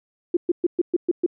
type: tone bursts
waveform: sine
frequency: 349.2 Hz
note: F4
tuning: in tune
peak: -15 dBFS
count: 7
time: 0.34-1.263 s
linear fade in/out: 5 ms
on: 29 ms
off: 120 ms
effects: none